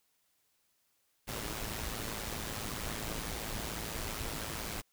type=noise with amplitude modulation; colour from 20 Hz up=pink; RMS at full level=-36 dBFS; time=1.27-4.82 s; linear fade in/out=20 ms; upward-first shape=sine; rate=110 Hz; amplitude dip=65%; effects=white hiss -75 dBFS RMS until 4.92 s